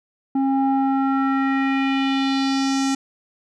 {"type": "tone with low-pass filter sweep", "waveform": "square", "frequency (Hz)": 270, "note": "C#4", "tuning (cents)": -45, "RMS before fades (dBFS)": -20, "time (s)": [0.35, 2.95], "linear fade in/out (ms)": 5, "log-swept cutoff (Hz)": [610, 7200], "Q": 2.5, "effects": []}